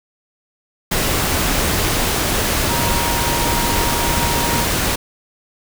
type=tone in noise; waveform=sine; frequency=942 Hz; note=A#5; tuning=18 cents sharp; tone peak=-23 dBFS; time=2.69-4.65 s; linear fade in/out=10 ms; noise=pink; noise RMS=-18 dBFS; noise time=0.91-4.96 s; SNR=-8 dB; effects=none